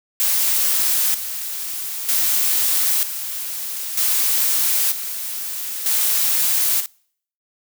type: noise with tremolo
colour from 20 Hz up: blue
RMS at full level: -18 dBFS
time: 0.2-6.86 s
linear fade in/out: 0 ms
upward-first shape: square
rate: 0.53 Hz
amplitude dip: 65%
effects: noise-tail reverb RT60 0.6 s tail -26 dB re dry